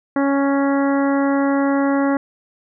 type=harmonic tone; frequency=277.8 Hz; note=C#4; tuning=4 cents sharp; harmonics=1 / 2 / 3 / 4 / 5 / 6 / 7; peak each=-16 / -22 / -26 / -28 / -30 / -32 / -33 dBFS; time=0.16-2.17 s; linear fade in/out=2 ms; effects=none